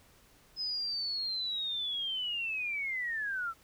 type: linear sweep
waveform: sine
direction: down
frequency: 5110 to 1306 Hz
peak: -32 dBFS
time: 0.56-3.54 s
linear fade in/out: 50 ms
effects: pink hiss -62 dBFS RMS until 3.63 s